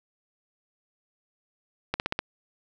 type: slowing click train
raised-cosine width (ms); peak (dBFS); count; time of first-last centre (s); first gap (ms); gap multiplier
0.3; -10; 5; 1.94-2.191; 59; 1.04
effects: none